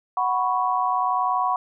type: chord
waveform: sine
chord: F# suspended fourth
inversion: none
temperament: equal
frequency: 740 / 987.8 / 1108.7 Hz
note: F#5 / B5 / C#6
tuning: 0 / 0 / 0 cents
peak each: -24 dBFS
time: 0.17-1.56 s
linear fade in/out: 2 ms
effects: none